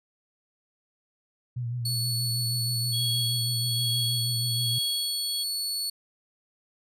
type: tone with vibrato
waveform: sine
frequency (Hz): 120.5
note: B2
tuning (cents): -42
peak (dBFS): -28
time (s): 1.56-4.79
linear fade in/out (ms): 10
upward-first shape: triangle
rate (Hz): 6.3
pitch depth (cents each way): 59
type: tone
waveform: sawtooth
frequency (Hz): 4419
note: C#8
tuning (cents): -6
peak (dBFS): -25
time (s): 1.85-5.9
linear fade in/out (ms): 5
type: tone with tremolo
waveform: triangle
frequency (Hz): 3316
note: G#7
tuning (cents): -3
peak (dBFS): -26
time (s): 2.92-5.44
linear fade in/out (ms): 20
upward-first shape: sine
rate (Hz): 1.2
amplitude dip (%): 65
effects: resampled to 32000 Hz